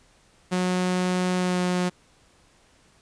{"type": "tone with pitch glide", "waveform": "sawtooth", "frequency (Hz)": [182.1, 180.22], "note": ["F#3", "F#3"], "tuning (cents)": [-27, -45], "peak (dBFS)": -18, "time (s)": [0.51, 1.9], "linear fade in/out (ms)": 20, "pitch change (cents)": -18, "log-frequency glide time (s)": [1.37, 1.6], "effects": ["pink hiss -59 dBFS RMS until 3.01 s", "resampled to 22050 Hz"]}